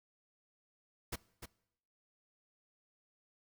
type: noise with echo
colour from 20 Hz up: pink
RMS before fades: -39 dBFS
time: 1.12-1.16 s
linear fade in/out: 10 ms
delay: 300 ms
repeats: 1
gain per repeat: -8 dB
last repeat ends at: 1.46 s
effects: noise-tail reverb RT60 0.8 s tail -22 dB re dry